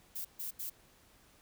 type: noise bursts at uneven times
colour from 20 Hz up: violet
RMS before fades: -40 dBFS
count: 3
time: 0.15-0.25 / 0.39-0.51 / 0.59-0.7 s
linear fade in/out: 10 ms
effects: pink hiss -64 dBFS RMS until 1.41 s